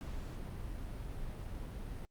brown noise, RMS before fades -42 dBFS, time 0.01-2.05 s, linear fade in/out 0 ms, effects Opus 48 kbps

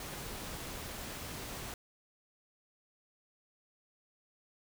pink noise, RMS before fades -43 dBFS, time 0-1.74 s, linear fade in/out 2 ms, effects none

